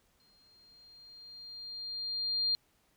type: tone with exponential growth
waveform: sine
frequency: 4200 Hz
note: C8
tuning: 6 cents sharp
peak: -26 dBFS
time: 0.2-2.55 s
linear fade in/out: 0 ms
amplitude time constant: 510 ms
effects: pink hiss -71 dBFS RMS until 2.96 s

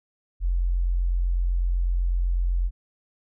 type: tone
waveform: sine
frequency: 44 Hz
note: F1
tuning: 14 cents sharp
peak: -20 dBFS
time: 0.4-2.71 s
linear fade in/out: 50 ms
effects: none

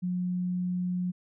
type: tone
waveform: sine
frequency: 180.1 Hz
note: F#3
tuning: 46 cents flat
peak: -27 dBFS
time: 0.02-1.12 s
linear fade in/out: 20 ms
effects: none

